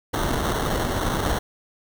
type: noise with sample-and-hold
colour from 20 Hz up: pink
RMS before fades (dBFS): -24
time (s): 0.13-1.39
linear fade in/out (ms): 10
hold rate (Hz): 2450
effects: none